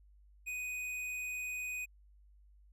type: tone with tanh clipping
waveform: sine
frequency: 2492 Hz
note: D#7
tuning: 2 cents sharp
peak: -39 dBFS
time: 0.46-1.86 s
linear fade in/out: 20 ms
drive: 13 dB
effects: added 50 Hz sine -59 dBFS peak until 2.72 s